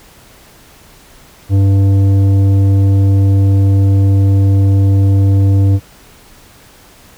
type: tone with tanh clipping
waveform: sine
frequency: 98 Hz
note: G2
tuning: in tune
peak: -8 dBFS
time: 1.49-5.8 s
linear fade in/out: 50 ms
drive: 10 dB
effects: pink hiss -42 dBFS RMS until 7.17 s